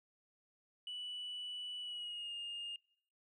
sine tone with pitch glide, 2960 to 2831 Hz, F#7 to F7, 0 to +23 cents, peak -40 dBFS, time 0.87-2.76 s, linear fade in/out 2 ms, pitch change -77 cents, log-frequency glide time 1.8-2.33 s, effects noise-tail reverb RT60 0.7 s tail -25 dB re dry + tanh soft clip ceiling -39 dBFS

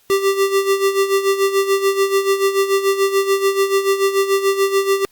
square tone with tremolo, 392 Hz, G4, in tune, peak -12 dBFS, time 0.1-5.05 s, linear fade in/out 0 ms, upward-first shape sine, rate 6.9 Hz, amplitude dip 70%, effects white hiss -56 dBFS RMS until 5.11 s + Opus 48 kbps

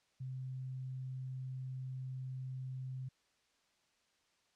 sine tone, 130 Hz, C3, 11 cents flat, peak -40 dBFS, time 0.2-3.09 s, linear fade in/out 10 ms, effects white hiss -75 dBFS RMS until 4.55 s + low-pass 6000 Hz 12 dB/octave

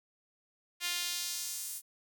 sawtooth tone with high-pass filter sweep, 351 Hz, F4, 9 cents sharp, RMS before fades -37 dBFS, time 0.8-1.82 s, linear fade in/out 50 ms, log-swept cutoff 2500 to 9900 Hz, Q 1.1, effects none

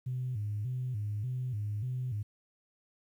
sine tone with vibrato, 115.1 Hz, A#2, 22 cents flat, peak -31 dBFS, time 0.06-2.23 s, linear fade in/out 10 ms, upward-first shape square, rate 1.7 Hz, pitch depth 170 cents each way, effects tanh soft clip ceiling -27 dBFS + 11-bit

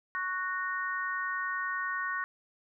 harmonic tone, 370 Hz, F#4, in tune, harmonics 3 / 4 / 5, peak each -35 / -35 / -35 dBFS, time 0.15-2.24 s, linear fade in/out 0 ms, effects none

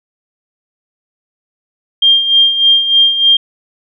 sine tone with tremolo, 3200 Hz, G7, 35 cents sharp, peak -4 dBFS, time 2.02-3.37 s, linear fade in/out 5 ms, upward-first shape sine, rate 3.3 Hz, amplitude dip 65%, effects none

